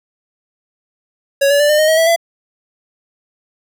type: tone with pitch steps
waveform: square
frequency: 556 / 571.3 / 587 / 603.2 / 619.8 / 636.8 / 654.4 / 672.4 Hz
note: C#5 / D5 / D5 / D5 / D#5 / D#5 / E5 / E5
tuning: +5 / -48 / -1 / +46 / -7 / +40 / -13 / +34 cents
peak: -10 dBFS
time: 1.41-2.162 s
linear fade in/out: 10 ms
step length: 94 ms
effects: none